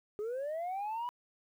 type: linear sweep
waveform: sine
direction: up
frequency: 405.9 to 987.8 Hz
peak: -32 dBFS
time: 0.19-1.09 s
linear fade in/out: 0 ms
effects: tanh soft clip ceiling -33 dBFS + 11-bit